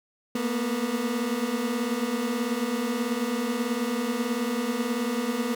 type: tone cluster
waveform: 30% pulse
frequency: 226.2 / 234.5 / 244.6 Hz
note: A3 / A#3 / B3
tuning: +48 / +11 / -16 cents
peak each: -28 / -33 / -25 dBFS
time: 0.35-5.55 s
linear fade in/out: 5 ms
effects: none